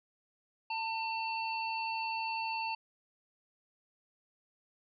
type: harmonic tone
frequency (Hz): 898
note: A5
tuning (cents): +35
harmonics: 1 / 3 / 5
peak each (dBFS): -35 / -38 / -44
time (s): 0.7-2.75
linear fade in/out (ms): 5
effects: none